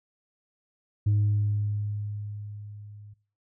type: tone with level ramp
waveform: sine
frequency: 103.83 Hz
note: G#2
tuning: in tune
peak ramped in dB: -17 to -45 dBFS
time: 1.06-3.14 s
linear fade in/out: 10 ms
effects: noise-tail reverb RT60 0.4 s tail -20 dB re dry + tanh soft clip ceiling -18 dBFS